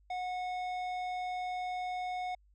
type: tone with tanh clipping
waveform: triangle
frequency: 730 Hz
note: F#5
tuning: 24 cents flat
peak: -36 dBFS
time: 0.1-2.35 s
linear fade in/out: 5 ms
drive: 16 dB
effects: added 50 Hz sine -62 dBFS peak until 2.54 s